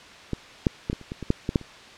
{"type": "clicks", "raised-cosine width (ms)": 3, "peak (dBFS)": [-13, -6, -12, -15, -30, -19, -20, -6, -12, -6, -28], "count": 11, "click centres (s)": [0.333, 0.668, 0.899, 0.93, 1.013, 1.119, 1.227, 1.304, 1.491, 1.558, 1.613], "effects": ["white hiss -45 dBFS RMS until 1.97 s", "low-pass 4000 Hz 12 dB/octave"]}